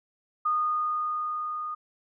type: tone with level ramp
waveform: sine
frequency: 1229 Hz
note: D#6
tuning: 22 cents flat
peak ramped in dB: -22 to -31 dBFS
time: 0.45-1.75 s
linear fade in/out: 10 ms
effects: none